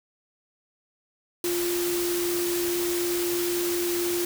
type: tone in noise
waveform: sine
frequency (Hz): 349.2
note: F4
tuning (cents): 0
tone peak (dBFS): -25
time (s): 1.44-4.25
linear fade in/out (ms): 2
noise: white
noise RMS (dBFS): -31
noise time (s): 1.44-4.25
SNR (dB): +3
effects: none